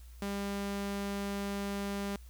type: tone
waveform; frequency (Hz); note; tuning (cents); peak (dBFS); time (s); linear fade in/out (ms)
sawtooth; 200; G3; +35; -30; 0.22-2.16; 2
effects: added 60 Hz sine -48 dBFS peak until 2.29 s + white hiss -63 dBFS RMS until 2.29 s